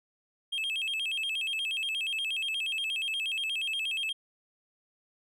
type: tone with vibrato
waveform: triangle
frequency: 2900 Hz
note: F#7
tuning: 35 cents flat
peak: -28 dBFS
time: 0.52-4.13 s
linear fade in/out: 10 ms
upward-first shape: square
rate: 8.4 Hz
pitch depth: 180 cents each way
effects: none